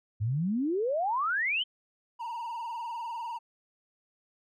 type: exponential sweep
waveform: sine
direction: up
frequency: 98.9 to 3169 Hz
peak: -26 dBFS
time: 0.2-1.64 s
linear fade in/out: 20 ms
type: tone with vibrato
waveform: triangle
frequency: 935 Hz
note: A#5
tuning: 5 cents sharp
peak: -32 dBFS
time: 2.19-3.39 s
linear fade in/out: 20 ms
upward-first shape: sine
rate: 20 Hz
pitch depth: 81 cents each way
effects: none